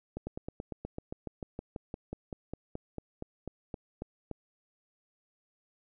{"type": "slowing click train", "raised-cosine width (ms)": 2, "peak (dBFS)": -24, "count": 24, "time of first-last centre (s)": [0.17, 4.313], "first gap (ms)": 100, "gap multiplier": 1.05, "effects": []}